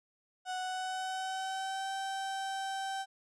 35% pulse tone with pitch glide, 740 to 775.4 Hz, F#5 to G5, 0 to -19 cents, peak -33 dBFS, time 0.45-3.06 s, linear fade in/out 50 ms, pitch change +81 cents, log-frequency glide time 0.59-1.92 s, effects resampled to 22050 Hz

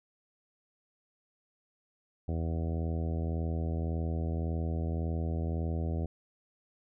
harmonic tone, 81.8 Hz, E2, 13 cents flat, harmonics 1 / 2 / 3 / 4 / 5 / 6 / 7 / 8 / 9, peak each -31 / -37 / -41 / -43 / -45 / -47 / -48 / -49 / -50 dBFS, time 2.28-6.06 s, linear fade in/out 5 ms, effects none

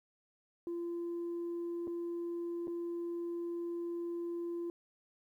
sine tone with dropouts, 342.8 Hz, F4, 32 cents flat, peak -34 dBFS, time 0.67-4.7 s, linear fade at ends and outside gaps 1 ms, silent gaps 1.872-1.877 / 2.672-2.679 s, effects tanh soft clip ceiling -34 dBFS + 12-bit

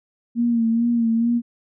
sine tone with vibrato, 232.1 Hz, A#3, 7 cents flat, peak -16 dBFS, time 0.35-1.42 s, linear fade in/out 50 ms, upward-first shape sine, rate 2.3 Hz, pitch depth 44 cents each way, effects none

